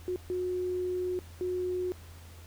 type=tone bursts at uneven times; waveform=sine; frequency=363.4 Hz; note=F#4; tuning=31 cents flat; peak=-29 dBFS; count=3; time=0.08-0.16 / 0.3-1.19 / 1.41-1.92 s; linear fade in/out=0 ms; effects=added 84 Hz sine -47 dBFS peak until 2.46 s + pink hiss -55 dBFS RMS until 2.46 s